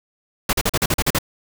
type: noise bursts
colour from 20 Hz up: pink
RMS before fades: -18 dBFS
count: 9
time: 0.49-1.187 s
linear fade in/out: 5 ms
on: 41 ms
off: 41 ms
effects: none